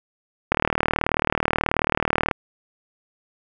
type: click train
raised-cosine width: 0.5 ms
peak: -3 dBFS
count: 70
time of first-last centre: 0.52-2.312 s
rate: 38.5 Hz
effects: none